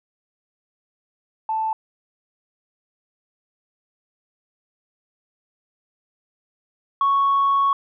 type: tone pair in turn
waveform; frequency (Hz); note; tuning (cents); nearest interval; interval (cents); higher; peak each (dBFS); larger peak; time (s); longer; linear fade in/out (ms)
sine; 880 / 1108.7; A5 / C#6; 0 / 0; major third; 400; second; -20 / -14; second; 1.49-1.73 / 7.01-7.73; second; 2
effects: tanh soft clip ceiling -12 dBFS